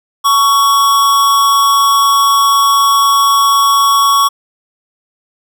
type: tone with amplitude modulation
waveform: square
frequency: 1118 Hz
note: C#6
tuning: 14 cents sharp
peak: -6 dBFS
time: 0.24-4.29 s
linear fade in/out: 20 ms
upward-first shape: sine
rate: 237 Hz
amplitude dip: 40%
effects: none